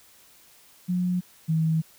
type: tone pair in turn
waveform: sine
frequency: 180 / 160.36 Hz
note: F#3 / E3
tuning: -47 / -47 cents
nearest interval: major second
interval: 200 cents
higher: first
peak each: -22 / -20 dBFS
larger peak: second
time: 0.88-1.21 / 1.48-1.82 s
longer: second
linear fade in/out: 20 ms
effects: white hiss -55 dBFS RMS until 1.98 s